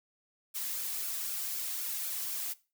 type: noise with flanger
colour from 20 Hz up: blue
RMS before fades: -36 dBFS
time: 0.54-2.54 s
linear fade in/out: 20 ms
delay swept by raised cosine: 1 to 2.2 ms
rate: 3.9 Hz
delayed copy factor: -0.5
effects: noise-tail reverb RT60 0.3 s tail -19 dB re dry